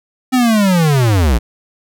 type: linear sweep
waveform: square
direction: down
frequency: 261.6 to 51.91 Hz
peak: -10 dBFS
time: 0.32-1.39 s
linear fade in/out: 20 ms
effects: none

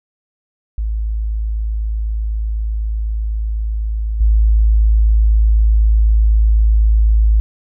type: tone with level steps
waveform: sine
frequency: 54 Hz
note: A1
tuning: 32 cents flat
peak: -16 / -8 dBFS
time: 0.78-7.4 s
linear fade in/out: 0 ms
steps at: 4.2 s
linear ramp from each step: 10 ms
effects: none

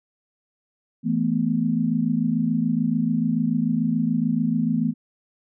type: chord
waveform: sine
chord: E suspended fourth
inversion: none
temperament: equal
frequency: 164.81 / 220 / 246.9 Hz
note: E3 / A3 / B3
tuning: 0 / 0 / 0 cents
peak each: -25 / -23 / -23 dBFS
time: 1.03-4.94 s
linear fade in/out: 50 ms
effects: none

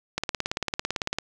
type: click train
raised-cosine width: 0.2 ms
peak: -9 dBFS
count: 19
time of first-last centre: 0.18-1.186 s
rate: 17.9 Hz
effects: none

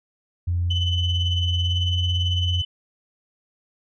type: tone with pitch glide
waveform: sine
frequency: 87.31 to 88.48 Hz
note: F2 to F2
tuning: 0 to +23 cents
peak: -19 dBFS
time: 0.47-2.62 s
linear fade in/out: 10 ms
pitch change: +23 cents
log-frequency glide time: 1.62-1.78 s
type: tone with tremolo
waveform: sine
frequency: 3017 Hz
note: F#7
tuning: 33 cents sharp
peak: -21 dBFS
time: 0.7-2.65 s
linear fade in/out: 10 ms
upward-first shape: sine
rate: 18 Hz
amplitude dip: 55%
effects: tanh soft clip ceiling -14 dBFS

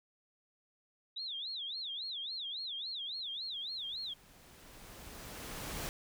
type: tone with vibrato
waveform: sine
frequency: 3699 Hz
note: A#7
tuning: 14 cents flat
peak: -38 dBFS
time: 1.16-4.14 s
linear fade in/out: 10 ms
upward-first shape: sine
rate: 3.6 Hz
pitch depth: 260 cents each way
type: noise with exponential growth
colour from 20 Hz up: pink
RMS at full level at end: -39 dBFS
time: 2.94-5.89 s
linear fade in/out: 0 ms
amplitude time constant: 640 ms
effects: none

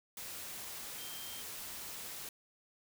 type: tone in noise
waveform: sine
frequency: 3160 Hz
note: G7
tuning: 13 cents sharp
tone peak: -50 dBFS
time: 0.98-1.42 s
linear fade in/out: 2 ms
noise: white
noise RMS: -45 dBFS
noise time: 0.17-2.29 s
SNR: -8 dB
effects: none

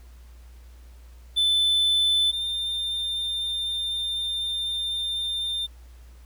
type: tone pair in turn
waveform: triangle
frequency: 3520 / 3604 Hz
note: A7 / A7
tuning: 0 / +41 cents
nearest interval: unison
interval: 41 cents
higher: second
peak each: -17 / -24 dBFS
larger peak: first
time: 1.36-2.32 / 2.32-5.67 s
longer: second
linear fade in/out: 20 ms
effects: added 60 Hz sine -44 dBFS peak until 6.25 s + pink hiss -59 dBFS RMS until 6.25 s

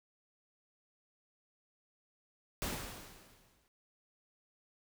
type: noise with exponential decay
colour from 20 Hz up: pink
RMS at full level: -36 dBFS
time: 2.62-3.68 s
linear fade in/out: 0 ms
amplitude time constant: 230 ms
effects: none

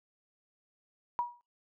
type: tone with exponential decay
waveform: sine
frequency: 962 Hz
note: B5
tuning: 46 cents flat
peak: -25 dBFS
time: 1.19-1.41 s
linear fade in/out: 0 ms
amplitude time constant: 47 ms
effects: noise-tail reverb RT60 0.2 s tail -21 dB re dry

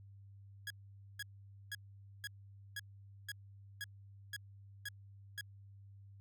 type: tone bursts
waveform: sawtooth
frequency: 1661.2 Hz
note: G#6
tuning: in tune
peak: -37 dBFS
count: 10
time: 0.67-5.41 s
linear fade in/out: 2 ms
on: 33 ms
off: 490 ms
effects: added 99 Hz sine -54 dBFS peak until 6.2 s

